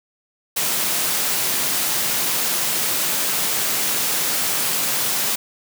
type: high-pass noise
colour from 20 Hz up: white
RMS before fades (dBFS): -21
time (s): 0.56-5.36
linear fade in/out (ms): 10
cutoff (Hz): 110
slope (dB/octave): 96
effects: none